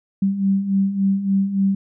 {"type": "beating tone pair", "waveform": "sine", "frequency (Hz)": [192.8, 196.3], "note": ["G3", "G3"], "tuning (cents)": [-28, 3], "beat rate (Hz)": 3.5, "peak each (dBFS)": [-23, -17], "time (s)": [0.22, 1.75], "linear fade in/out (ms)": 5, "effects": []}